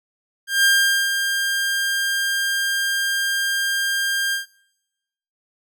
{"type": "tone with ADSR envelope", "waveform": "sawtooth", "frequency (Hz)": 1600, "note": "G6", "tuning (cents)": 35, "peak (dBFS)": -9, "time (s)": [0.47, 4.46], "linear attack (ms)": 170, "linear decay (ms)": 450, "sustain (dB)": -7, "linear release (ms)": 130, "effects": ["noise-tail reverb RT60 1.0 s tail -23 dB re dry"]}